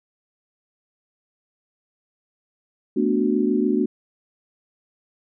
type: chord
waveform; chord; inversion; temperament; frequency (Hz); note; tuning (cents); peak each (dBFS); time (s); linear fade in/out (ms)
sine; B minor seventh; third; equal; 220 / 246.9 / 293.7 / 370; A3 / B3 / D4 / F#4; 0 / 0 / 0 / 0; -23; 2.96-3.86; 10
effects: none